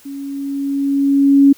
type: tone with level ramp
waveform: sine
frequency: 278.2 Hz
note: C#4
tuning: 6 cents sharp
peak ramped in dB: -26 to -4 dBFS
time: 0.05-1.53 s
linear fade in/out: 10 ms
effects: white hiss -47 dBFS RMS until 1.57 s